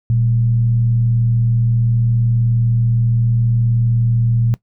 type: tone with frequency modulation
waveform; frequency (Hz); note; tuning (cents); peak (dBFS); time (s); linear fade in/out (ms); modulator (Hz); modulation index
sine; 117.3; A#2; +11; -12; 0.1-4.54; 0; 80.7; 0.27
effects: noise-tail reverb RT60 0.1 s tail -19 dB re dry